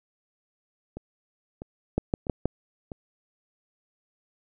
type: two click trains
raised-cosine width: 2 ms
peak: -10 / -23 dBFS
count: 4 / 4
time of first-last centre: 1.98-2.456 / 0.97-2.918 s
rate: 6.3 / 1.54 Hz
effects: none